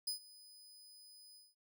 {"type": "tone with ADSR envelope", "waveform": "sawtooth", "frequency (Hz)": 5000, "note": "D#8", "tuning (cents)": 8, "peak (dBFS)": -32, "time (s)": [0.07, 1.55], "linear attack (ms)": 7, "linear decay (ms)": 110, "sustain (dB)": -22, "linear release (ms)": 190, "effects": []}